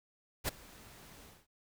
pink noise with ADSR envelope, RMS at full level -31 dBFS, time 0.44-1.47 s, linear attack 43 ms, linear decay 12 ms, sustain -24 dB, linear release 220 ms, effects none

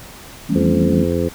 sine chord, A dominant seventh, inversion second, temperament equal, 164.81 / 196 / 220 / 277.2 Hz, E3 / G3 / A3 / C#4, 0 / 0 / 0 / 0 cents, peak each -20 dBFS, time 0.49-1.04 s, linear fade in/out 10 ms
harmonic tone, 85.8 Hz, F2, 30 cents flat, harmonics 1 / 2 / 3 / 4 / 5 / 6, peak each -23 / -23 / -23 / -23 / -23 / -23 dBFS, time 0.55-1.29 s, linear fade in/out 10 ms
effects pink hiss -38 dBFS RMS until 1.34 s

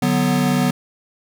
square chord, B minor, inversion first, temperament equal, 146.83 / 185 / 246.9 Hz, D3 / F#3 / B3, 0 / 0 / 0 cents, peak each -22 / -21 / -19 dBFS, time 0.02-0.71 s, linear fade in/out 5 ms, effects none

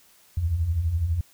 sine beating tone pair, 73.42 / 85.42 Hz, D2 / F2, 0 / -38 cents, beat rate 12 Hz, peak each -30 / -22 dBFS, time 0.37-1.21 s, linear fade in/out 5 ms, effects white hiss -57 dBFS RMS until 1.33 s

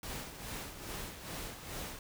pink noise with tremolo, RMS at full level -41 dBFS, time 0.03-1.99 s, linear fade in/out 2 ms, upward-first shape sine, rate 2.4 Hz, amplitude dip 60%, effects none

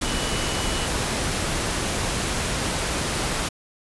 sine tone in noise, 2950 Hz, F#7, 6 cents flat, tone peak -34 dBFS, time 0.04-0.86 s, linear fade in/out 10 ms, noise pink, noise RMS -25 dBFS, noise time 0.01-3.49 s, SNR -12 dB, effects resampled to 24000 Hz

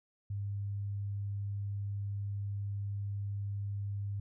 sine tone, 100.7 Hz, G2, 47 cents sharp, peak -34 dBFS, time 0.3-4.2 s, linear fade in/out 5 ms, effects none

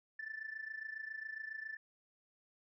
sine tone with amplitude modulation, 1760 Hz, A6, in tune, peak -38 dBFS, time 0.19-1.77 s, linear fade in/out 5 ms, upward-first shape sine, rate 27.3 Hz, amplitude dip 80%, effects tanh soft clip ceiling -35 dBFS

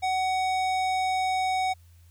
square tone with low-pass filter, 750 Hz, F#5, 23 cents sharp, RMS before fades -26 dBFS, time 0.02-1.74 s, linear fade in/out 20 ms, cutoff 7300 Hz, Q 0.57, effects added 85 Hz sine -51 dBFS peak until 2.1 s + white hiss -65 dBFS RMS until 2.1 s

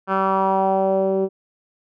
10% pulse tone with low-pass filter sweep, 192.3 Hz, G3, 33 cents flat, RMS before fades -19 dBFS, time 0.07-1.29 s, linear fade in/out 50 ms, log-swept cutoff 1500 to 410 Hz, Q 3, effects none

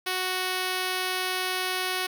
5% pulse tone, 370 Hz, F#4, in tune, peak -15 dBFS, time 0.06-2.07 s, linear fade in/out 10 ms, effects none

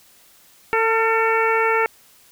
harmonic tone with a mistuned harmonic, 448.2 Hz, A4, 32 cents sharp, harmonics 1 / 2 / 3 / 4 / 5 / 6, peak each -20 / -22 / -22 / -25 / -24 / -31 dBFS, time 0.73-1.86 s, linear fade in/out 0 ms, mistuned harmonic 3, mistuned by +29 cents, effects white hiss -52 dBFS RMS until 2.31 s

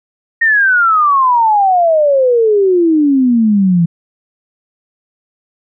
sine exponential sweep, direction down, 1864.7 to 164.81 Hz, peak -7 dBFS, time 0.41-3.86 s, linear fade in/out 10 ms, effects none

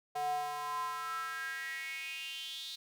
square tone with high-pass filter sweep, 146.8 Hz, D3, in tune, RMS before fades -39 dBFS, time 0.15-2.76 s, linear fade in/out 10 ms, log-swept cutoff 660 to 3900 Hz, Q 7, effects none

